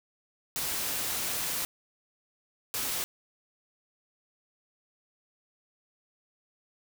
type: noise bursts at uneven times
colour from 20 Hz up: white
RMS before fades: -32 dBFS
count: 2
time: 0.56-1.65 / 2.74-3.04 s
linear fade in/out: 0 ms
effects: none